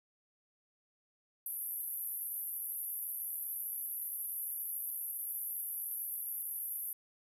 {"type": "band-pass noise", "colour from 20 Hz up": "pink", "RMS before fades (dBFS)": -40, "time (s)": [1.46, 6.93], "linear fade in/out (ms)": 2, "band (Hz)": [11000, 13000], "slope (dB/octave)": 96, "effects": []}